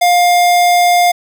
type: tone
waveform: square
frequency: 706 Hz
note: F5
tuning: 19 cents sharp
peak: -8 dBFS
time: 0.01-1.12 s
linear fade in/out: 10 ms
effects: none